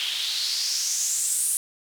white noise with band-pass filter sweep, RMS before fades -26 dBFS, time 0-1.57 s, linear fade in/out 0 ms, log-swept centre 3100 to 9800 Hz, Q 4.1, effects none

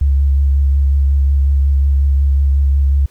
sine tone with vibrato, 69.3 Hz, C#2, in tune, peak -9 dBFS, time 0.01-3.06 s, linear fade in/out 5 ms, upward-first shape triangle, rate 5.5 Hz, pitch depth 28 cents each way, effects pink hiss -53 dBFS RMS until 3.1 s

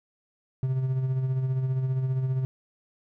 triangle tone with tremolo, 130.81 Hz, C3, in tune, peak -20 dBFS, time 0.63-2.45 s, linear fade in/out 0 ms, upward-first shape sine, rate 15 Hz, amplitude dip 45%, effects none

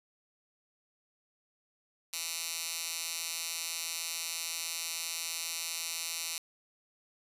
10% pulse tone with high-pass filter, 166.2 Hz, E3, 15 cents sharp, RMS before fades -37 dBFS, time 2.13-6.38 s, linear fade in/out 2 ms, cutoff 4200 Hz, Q 0.75, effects resampled to 32000 Hz

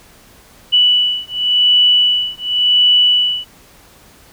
sine beating tone pair, 2960 / 2960.91 Hz, F#7 / F#7, 0 / +1 cents, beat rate 0.91 Hz, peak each -13 dBFS, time 0.72-3.45 s, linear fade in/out 20 ms, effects pink hiss -45 dBFS RMS until 4.32 s

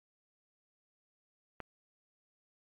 click, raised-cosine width 0.5 ms, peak -25 dBFS, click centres 1.603 s, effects MP3 96 kbps

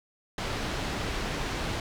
pink low-pass noise, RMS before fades -32 dBFS, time 0.38-1.8 s, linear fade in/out 2 ms, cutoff 4800 Hz, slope 12 dB/octave, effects none

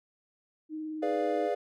sine tone with vibrato, 311.1 Hz, D#4, in tune, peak -34 dBFS, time 0.69-1.5 s, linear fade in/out 50 ms, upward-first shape triangle, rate 19 Hz, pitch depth 24 cents each way
triangle chord, G# diminished seventh, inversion none, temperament equal, 415.3 / 493.9 / 587.3 / 698.5 Hz, G#4 / B4 / D5 / F5, 0 / 0 / 0 / 0 cents, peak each -31 dBFS, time 1.02-1.55 s, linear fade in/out 10 ms
effects none

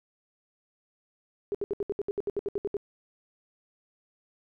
sine tone bursts, 404.8 Hz, G#4, 44 cents flat, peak -26 dBFS, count 14, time 1.52-2.768 s, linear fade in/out 0 ms, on 26 ms, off 68 ms, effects none

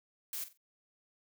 blue noise with echo, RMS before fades -39 dBFS, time 0.33-0.44 s, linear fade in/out 2 ms, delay 45 ms, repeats 3, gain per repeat -12 dB, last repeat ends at 0.575 s, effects none

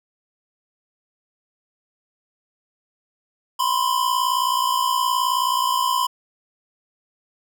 square tone pair together, 992 / 1051 Hz, B5 / C6, +7 / +7 cents, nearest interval minor second, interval 100 cents, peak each -22 dBFS, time 3.59-6.07 s, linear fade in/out 10 ms, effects none

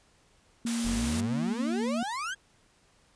sine tone, 233 Hz, A#3, 1 cent flat, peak -28 dBFS, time 0.65-2.03 s, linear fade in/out 2 ms
white high-pass noise, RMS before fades -35 dBFS, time 0.66-1.21 s, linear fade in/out 10 ms, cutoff 320 Hz, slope 48 dB/octave
35% pulse exponential sweep, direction up, 38.38 to 1661.2 Hz, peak -30 dBFS, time 0.84-2.35 s, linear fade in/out 20 ms
effects pink hiss -64 dBFS RMS until 3.15 s + resampled to 22050 Hz

